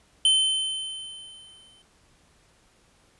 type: tone with exponential decay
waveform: square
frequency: 3075 Hz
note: G7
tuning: 34 cents flat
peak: -16 dBFS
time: 0.25-1.82 s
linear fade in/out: 2 ms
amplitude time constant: 340 ms
effects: pink hiss -61 dBFS RMS until 3.19 s + resampled to 24000 Hz